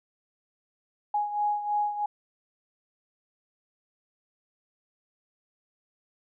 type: beating tone pair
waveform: sine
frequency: 830.6 / 833.7 Hz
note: G#5 / G#5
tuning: 0 / +6 cents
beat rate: 3.1 Hz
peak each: -26 / -32 dBFS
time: 1.14-2.06 s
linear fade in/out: 5 ms
effects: none